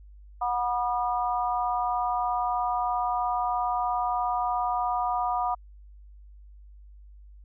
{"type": "harmonic tone", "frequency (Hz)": 243.1, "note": "B3", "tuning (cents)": -27, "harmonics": [3, 4, 5], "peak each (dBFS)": [-27, -29, -31], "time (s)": [0.41, 5.55], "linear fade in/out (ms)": 10, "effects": ["added 50 Hz sine -46 dBFS peak until 7.44 s"]}